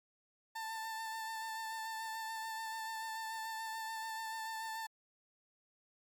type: tone with vibrato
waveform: 30% pulse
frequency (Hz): 890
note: A5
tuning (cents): +20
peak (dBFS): -37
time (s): 0.55-4.87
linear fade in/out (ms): 10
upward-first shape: sine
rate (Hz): 6.9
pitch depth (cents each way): 17
effects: MP3 96 kbps